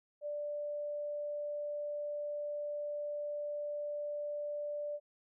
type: tone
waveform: sine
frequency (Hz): 588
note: D5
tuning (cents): +2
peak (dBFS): -36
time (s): 0.21-5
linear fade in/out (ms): 50
effects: none